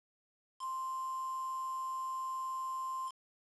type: tone with quantisation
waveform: sine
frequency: 1046.5 Hz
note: C6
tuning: in tune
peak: -36 dBFS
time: 0.59-3.12 s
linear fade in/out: 50 ms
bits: 8
effects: resampled to 24000 Hz